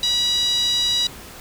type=tone with band-pass filter; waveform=5% pulse; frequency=971 Hz; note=B5; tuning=30 cents flat; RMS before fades=-20 dBFS; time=0.03-1.07 s; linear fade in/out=2 ms; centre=4100 Hz; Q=9.1; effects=pink hiss -39 dBFS RMS until 1.4 s